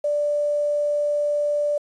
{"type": "tone with quantisation", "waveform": "sine", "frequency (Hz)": 587.3, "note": "D5", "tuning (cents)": 0, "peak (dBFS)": -19, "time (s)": [0.04, 1.78], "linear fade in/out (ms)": 5, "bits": 8, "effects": ["resampled to 24000 Hz"]}